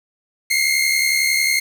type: tone pair together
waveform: sawtooth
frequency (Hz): 2096 / 2167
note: C7 / C#7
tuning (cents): +2 / -40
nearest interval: minor second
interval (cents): 58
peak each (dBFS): -15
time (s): 0.5-1.6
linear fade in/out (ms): 10
effects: 7-bit